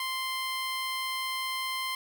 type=tone; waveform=15% pulse; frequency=1045 Hz; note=C6; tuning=2 cents flat; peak=-24 dBFS; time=0-1.95 s; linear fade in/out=2 ms; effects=10-bit